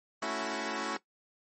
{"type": "chord", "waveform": "10% pulse", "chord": "F# minor seventh", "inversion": "first", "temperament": "equal", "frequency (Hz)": [220, 277.2, 329.6, 370], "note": ["A3", "C#4", "E4", "F#4"], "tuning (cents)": [0, 0, 0, 0], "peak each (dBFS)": -30, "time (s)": [0.22, 0.97], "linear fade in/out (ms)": 5, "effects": ["noise-tail reverb RT60 0.1 s tail -17 dB re dry", "MP3 32 kbps"]}